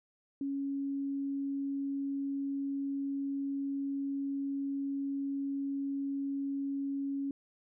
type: tone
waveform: sine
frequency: 277.2 Hz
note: C#4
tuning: in tune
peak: -32 dBFS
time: 0.41-7.31 s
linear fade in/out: 2 ms
effects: none

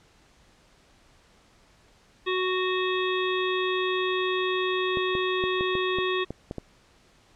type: harmonic tone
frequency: 370 Hz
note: F#4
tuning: in tune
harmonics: 1 / 3 / 5 / 7 / 9 / 10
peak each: -26 / -31 / -33 / -34 / -36 / -36 dBFS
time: 2.26-6.25 s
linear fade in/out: 20 ms
type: clicks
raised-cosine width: 2 ms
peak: -19 dBFS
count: 9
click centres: 4.972 / 5.152 / 5.439 / 5.609 / 5.753 / 5.986 / 6.306 / 6.511 / 6.583 s
effects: pink hiss -59 dBFS RMS until 7.35 s + low-pass 7000 Hz 12 dB/octave

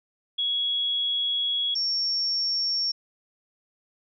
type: tone pair in turn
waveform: sine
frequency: 3340 / 5486 Hz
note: G#7 / F8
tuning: +9 / -32 cents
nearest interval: major sixth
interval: 859 cents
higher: second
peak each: -23 dBFS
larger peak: neither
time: 0.38-1.75 / 1.75-2.92 s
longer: first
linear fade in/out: 10 ms
effects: none

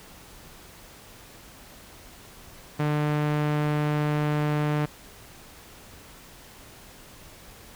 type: tone with low-pass filter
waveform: sawtooth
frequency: 149.4 Hz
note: D3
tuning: 30 cents sharp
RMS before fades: -25 dBFS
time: 2.79-4.86 s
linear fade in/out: 10 ms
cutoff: 2400 Hz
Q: 0.81
effects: pink hiss -48 dBFS RMS until 7.75 s

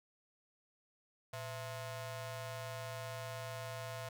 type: ring-modulated tone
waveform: sawtooth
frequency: 389.6 Hz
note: G4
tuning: 11 cents flat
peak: -35 dBFS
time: 1.33-4.09 s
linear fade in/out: 5 ms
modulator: 273 Hz
effects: none

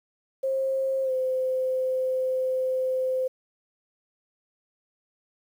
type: tone with pitch glide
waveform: sine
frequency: 533 to 516.9 Hz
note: C5 to C5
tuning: +32 to -21 cents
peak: -23 dBFS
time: 0.43-3.28 s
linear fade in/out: 10 ms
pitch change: -53 cents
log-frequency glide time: 1.03-1.12 s
effects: 9-bit

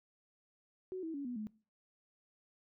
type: tone with pitch steps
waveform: sine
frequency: 372.1 / 323.9 / 282 / 245.5 / 213.7 Hz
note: F#4 / E4 / C#4 / B3 / G#3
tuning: +10 / -30 / +30 / -10 / +50 cents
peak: -38 dBFS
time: 0.92-1.47 s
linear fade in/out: 0 ms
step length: 110 ms
effects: noise-tail reverb RT60 0.4 s tail -22 dB re dry

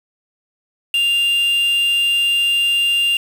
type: tone with quantisation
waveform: triangle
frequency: 2794 Hz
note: F7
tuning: in tune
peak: -12 dBFS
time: 0.94-3.17 s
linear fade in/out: 2 ms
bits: 5
effects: none

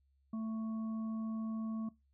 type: harmonic tone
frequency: 221.6 Hz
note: A3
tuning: 13 cents sharp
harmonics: 1 / 3 / 5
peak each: -36 / -55 / -53 dBFS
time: 0.33-1.89 s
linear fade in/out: 5 ms
effects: noise-tail reverb RT60 0.2 s tail -20 dB re dry + added 68 Hz sine -70 dBFS peak until 2.13 s

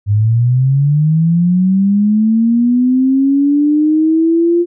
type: linear sweep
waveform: sine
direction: up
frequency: 100 to 349.2 Hz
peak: -8 dBFS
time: 0.06-4.66 s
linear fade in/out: 50 ms
effects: none

